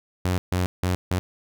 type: tone bursts at uneven times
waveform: sawtooth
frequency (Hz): 90.8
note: F#2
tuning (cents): -32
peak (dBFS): -17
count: 4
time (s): 0.25-0.38 / 0.52-0.66 / 0.83-0.95 / 1.11-1.19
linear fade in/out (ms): 0
effects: none